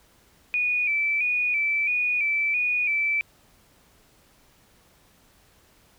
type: tone with vibrato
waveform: sine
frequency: 2391 Hz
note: D7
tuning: 30 cents sharp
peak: -21 dBFS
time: 0.54-3.21 s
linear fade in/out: 0 ms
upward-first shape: square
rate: 1.5 Hz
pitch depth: 51 cents each way
effects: pink hiss -59 dBFS RMS until 5.98 s